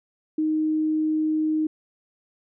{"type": "tone", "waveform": "sine", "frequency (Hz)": 311.1, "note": "D#4", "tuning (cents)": 0, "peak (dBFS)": -20, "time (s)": [0.38, 1.67], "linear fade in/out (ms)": 5, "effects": []}